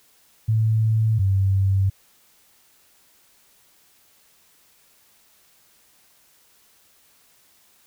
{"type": "tone pair in turn", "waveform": "sine", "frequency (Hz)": [110.4, 96.86], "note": ["A2", "G2"], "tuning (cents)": [6, -20], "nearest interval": "major second", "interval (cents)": 226, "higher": "first", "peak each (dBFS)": -16, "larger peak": "neither", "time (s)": [[0.48, 1.19], [1.19, 1.9]], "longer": "neither", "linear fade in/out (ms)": 10, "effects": ["white hiss -58 dBFS RMS until 7.86 s"]}